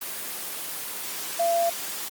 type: tone in noise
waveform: sine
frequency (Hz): 681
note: F5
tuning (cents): -44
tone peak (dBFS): -20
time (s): 1.39-1.7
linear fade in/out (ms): 10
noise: white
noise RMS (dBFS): -33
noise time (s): 0.01-2.09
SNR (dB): +10
effects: high-pass 200 Hz 12 dB/octave + Opus 24 kbps